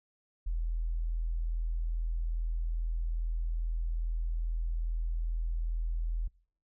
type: tone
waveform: sine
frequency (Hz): 41.2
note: E1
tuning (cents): 0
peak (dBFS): -29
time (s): 0.46-6.28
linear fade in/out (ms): 10
effects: noise-tail reverb RT60 0.6 s tail -26 dB re dry